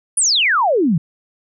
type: exponential sweep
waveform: sine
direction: down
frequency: 10160 to 146.83 Hz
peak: -12 dBFS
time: 0.17-0.98 s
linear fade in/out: 5 ms
effects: none